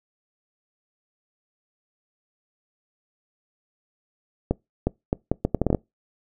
accelerating click train, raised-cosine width 2 ms, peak -7 dBFS, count 11, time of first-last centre 4.51-5.748 s, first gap 360 ms, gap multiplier 0.72, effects noise-tail reverb RT60 0.2 s tail -25 dB re dry

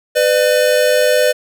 square tone pair together, 501.5 / 601 Hz, B4 / D5, +26 / +40 cents, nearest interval minor third, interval 314 cents, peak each -14 dBFS, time 0.15-1.33 s, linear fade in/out 20 ms, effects none

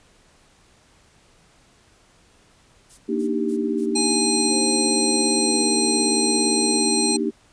violet noise bursts, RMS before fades -41 dBFS, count 12, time 2.89-6.218 s, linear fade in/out 20 ms, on 94 ms, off 200 ms
sine chord, Eb major seventh, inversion second, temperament equal, 233.1 / 293.7 / 311.1 / 392 Hz, Bb3 / D4 / Eb4 / G4, 0 / 0 / 0 / 0 cents, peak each -25 / -28 / -26 / -25 dBFS, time 3.08-7.31 s, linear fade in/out 20 ms
harmonic tone, 830 Hz, G#5, 1 cent flat, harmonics 1 / 3 / 5 / 7 / 9 / 10, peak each -30 / -33 / -24 / -31 / -32 / -23 dBFS, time 3.95-7.17 s, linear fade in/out 10 ms
sine tone with pitch glide, 523.3 to 458.2 Hz, C5 to A#4, 0 to -30 cents, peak -33 dBFS, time 4.49-6.83 s, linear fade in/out 50 ms, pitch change -230 cents, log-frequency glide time 5.37-5.76 s
effects pink hiss -56 dBFS RMS until 7.52 s + resampled to 22050 Hz

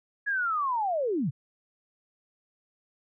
sine linear sweep, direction down, 1694 to 109.7 Hz, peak -25 dBFS, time 0.26-1.31 s, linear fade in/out 20 ms, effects none

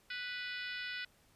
harmonic tone with a mistuned harmonic, 493.9 Hz, B4, in tune, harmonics 3 / 4 / 5 / 6 / 7 / 8 / 9 / 10, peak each -43 / -45 / -47 / -49 / -50 / -51 / -52 / -53 dBFS, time 0.1-1.05 s, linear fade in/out 5 ms, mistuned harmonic 10, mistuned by +53 cents, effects pink hiss -68 dBFS RMS until 1.35 s + resampled to 32000 Hz

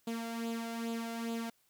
sawtooth tone with flanger, 230 Hz, A#3, 23 cents flat, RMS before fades -38 dBFS, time 0.07-1.5 s, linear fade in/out 5 ms, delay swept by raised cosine 0.26 to 1.46 ms, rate 2.4 Hz, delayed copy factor +0.6, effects white hiss -72 dBFS RMS until 1.69 s

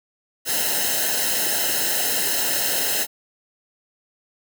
white noise with comb filter, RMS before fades -22 dBFS, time 0.45-3.07 s, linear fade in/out 50 ms, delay 0.86 ms, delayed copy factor -0.9, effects none

